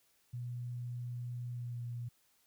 sine tone with pitch glide, 121.8 to 119.85 Hz, B2 to A#2, -24 to +48 cents, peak -38 dBFS, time 0.33-2.09 s, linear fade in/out 10 ms, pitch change -28 cents, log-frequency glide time 1.52-1.79 s, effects white hiss -72 dBFS RMS until 2.46 s

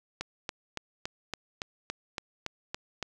click train, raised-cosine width 0.2 ms, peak -16 dBFS, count 11, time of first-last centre 0.21-3.027 s, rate 3.55 Hz, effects none

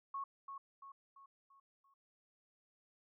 sine tone with echo, 1100 Hz, C#6, 14 cents flat, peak -39 dBFS, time 0.14-0.24 s, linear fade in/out 5 ms, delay 340 ms, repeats 5, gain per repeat -6 dB, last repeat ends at 1.94 s, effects none

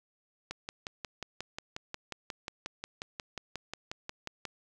click train, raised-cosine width 0.2 ms, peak -20 dBFS, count 23, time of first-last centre 0.51-4.453 s, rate 5.58 Hz, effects none

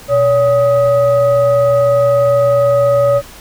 sine tone with frequency modulation, 567 Hz, C#5, 39 cents sharp, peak -8 dBFS, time 0.08-3.22 s, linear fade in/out 50 ms, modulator 689 Hz, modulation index 0.49, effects pink hiss -36 dBFS RMS until 3.4 s

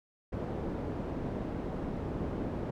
white low-pass noise, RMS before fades -36 dBFS, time 0.32-2.71 s, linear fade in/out 10 ms, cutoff 380 Hz, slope 12 dB/octave, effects none

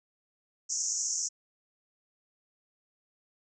pink band-pass noise, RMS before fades -32 dBFS, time 0.69-1.29 s, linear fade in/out 20 ms, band 5600 to 7300 Hz, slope 96 dB/octave, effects none

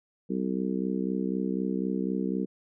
harmonic tone, 64 Hz, C2, 38 cents flat, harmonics 3 / 4 / 5 / 6 / 7, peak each -30 / -32 / -34 / -36 / -37 dBFS, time 0.29-2.46 s, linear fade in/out 20 ms, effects none

